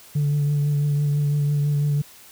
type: tone with vibrato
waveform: sine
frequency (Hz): 145.5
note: D3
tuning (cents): -16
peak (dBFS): -16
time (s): 0.15-2.02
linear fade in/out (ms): 10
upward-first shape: triangle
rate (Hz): 6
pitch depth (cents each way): 26
effects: tanh soft clip ceiling -16 dBFS + white hiss -47 dBFS RMS until 2.31 s